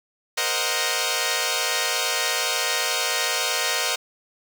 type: chord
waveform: 5% pulse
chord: C half-diminished seventh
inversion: third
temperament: equal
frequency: 466.2 / 523.3 / 622.3 / 740 Hz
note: Bb4 / C5 / Eb5 / Gb5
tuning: 0 / 0 / 0 / 0 cents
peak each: -16 dBFS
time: 0.37-3.96 s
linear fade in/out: 10 ms
effects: none